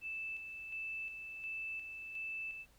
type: tone with tremolo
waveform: sine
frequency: 2637 Hz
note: E7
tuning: in tune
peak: -39 dBFS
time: 0.01-2.66 s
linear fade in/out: 50 ms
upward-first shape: square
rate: 1.4 Hz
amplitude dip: 45%
effects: added 50 Hz sine -70 dBFS peak until 2.78 s + pink hiss -68 dBFS RMS until 2.78 s